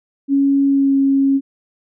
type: tone with pitch glide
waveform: sine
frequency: 277.2 to 273.5 Hz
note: C#4 to C#4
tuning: 0 to -23 cents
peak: -11 dBFS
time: 0.28-1.41 s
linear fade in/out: 50 ms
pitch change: -23 cents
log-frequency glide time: 0.66-0.96 s
effects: none